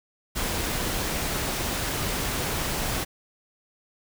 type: noise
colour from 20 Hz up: pink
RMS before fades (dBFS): -28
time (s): 0.35-3.05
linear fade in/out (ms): 20
effects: none